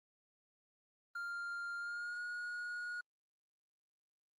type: tone with pitch glide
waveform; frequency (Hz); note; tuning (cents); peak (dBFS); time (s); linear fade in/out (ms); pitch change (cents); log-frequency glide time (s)
triangle; 1396.9 to 1444.5; F6 to F#6; 0 to -42; -38; 1.15-3.01; 5; +58; 1.78-2.21
effects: Opus 24 kbps